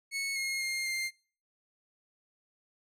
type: tone with pitch steps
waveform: sawtooth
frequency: 2202 / 2152 / 2123 / 2104 Hz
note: C#7 / C7 / C7 / C7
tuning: -12 / +48 / +25 / +9 cents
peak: -28 dBFS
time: 0.11-1.11 s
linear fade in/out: 50 ms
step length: 250 ms
effects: noise-tail reverb RT60 0.5 s tail -26 dB re dry + low-pass 12000 Hz 12 dB/octave